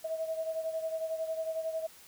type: beating tone pair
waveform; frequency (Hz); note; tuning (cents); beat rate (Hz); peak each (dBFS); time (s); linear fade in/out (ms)
sine; 642 / 653; E5 / E5; -46 / -17; 11; -33 / -39; 0.04-1.87; 10
effects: white hiss -55 dBFS RMS until 2.07 s